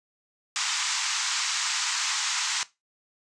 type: band-pass noise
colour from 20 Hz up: white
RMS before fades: -28 dBFS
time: 0.56-2.63 s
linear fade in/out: 0 ms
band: 890 to 7600 Hz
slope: 48 dB/octave
effects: noise-tail reverb RT60 0.2 s tail -17 dB re dry + resampled to 22050 Hz